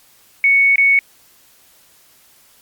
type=tone with dropouts; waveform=sine; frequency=2220 Hz; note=C#7; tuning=2 cents sharp; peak=-9 dBFS; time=0.44-0.99 s; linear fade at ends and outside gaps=1 ms; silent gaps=0.758-0.781 s; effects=white hiss -51 dBFS RMS until 2.61 s + Opus 48 kbps